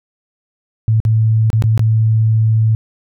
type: tone with dropouts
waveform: sine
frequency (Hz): 110.7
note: A2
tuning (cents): +11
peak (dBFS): -9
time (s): 0.88-2.75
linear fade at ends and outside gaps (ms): 0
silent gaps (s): 1.002-1.051 / 1.502-1.53 / 1.623-1.639 / 1.777-1.794
effects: none